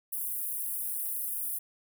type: high-pass noise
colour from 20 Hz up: pink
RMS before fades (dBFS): -34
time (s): 0.12-1.59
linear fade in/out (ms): 10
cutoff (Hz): 10000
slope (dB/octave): 48
effects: none